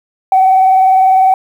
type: tone with vibrato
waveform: sine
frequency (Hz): 759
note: F#5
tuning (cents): +44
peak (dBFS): -4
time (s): 0.32-1.34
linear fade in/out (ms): 2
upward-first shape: triangle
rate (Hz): 20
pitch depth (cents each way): 43
effects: tanh soft clip ceiling -1 dBFS + 7-bit